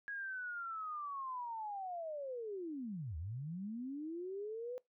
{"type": "linear two-way sweep", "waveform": "sine", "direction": "down then up", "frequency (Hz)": [1661.2, 72.8, 507], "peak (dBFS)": -40, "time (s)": [0.08, 4.78], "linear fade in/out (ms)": 0, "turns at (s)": 3.17, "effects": ["noise-tail reverb RT60 0.2 s tail -24 dB re dry"]}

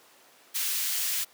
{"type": "high-pass noise", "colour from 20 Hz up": "white", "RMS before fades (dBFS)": -29, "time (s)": [0.54, 1.25], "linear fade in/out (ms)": 20, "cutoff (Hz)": 2000, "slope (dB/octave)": 12, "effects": ["pink hiss -56 dBFS RMS until 1.33 s", "high-pass 400 Hz 12 dB/octave"]}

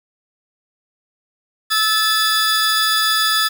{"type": "tone cluster", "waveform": "45% pulse", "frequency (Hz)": [1305, 1734, 3475, 4902], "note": ["E6", "A6", "A7", "D#8"], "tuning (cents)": [-18, -26, -22, -27], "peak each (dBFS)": -20, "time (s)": [1.7, 3.49], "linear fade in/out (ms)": 20, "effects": ["7-bit"]}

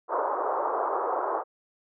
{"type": "band-pass noise", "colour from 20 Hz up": "white", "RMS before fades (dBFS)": -28, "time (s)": [0.08, 1.44], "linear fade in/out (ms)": 50, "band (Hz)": [370, 1200], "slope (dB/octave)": 48, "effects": []}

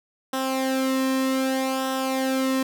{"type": "tone with flanger", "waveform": "sawtooth", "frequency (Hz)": 263.8, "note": "C4", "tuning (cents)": 14, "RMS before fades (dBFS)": -24, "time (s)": [0.33, 2.63], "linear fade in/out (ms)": 5, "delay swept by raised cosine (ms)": [0.44, 1.39], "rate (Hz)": 0.64, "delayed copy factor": -0.65, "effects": []}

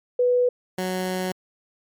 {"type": "tone pair in turn", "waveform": ["sine", "15% pulse"], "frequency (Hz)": [493.4, 184.82], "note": ["B4", "F#3"], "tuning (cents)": [-2, -2], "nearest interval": "octave + perfect fourth", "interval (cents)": 1700, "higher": "first", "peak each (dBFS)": [-16, -18], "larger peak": "first", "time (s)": [[0.19, 0.49], [0.78, 1.32]], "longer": "second", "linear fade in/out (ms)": 5, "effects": ["MP3 96 kbps"]}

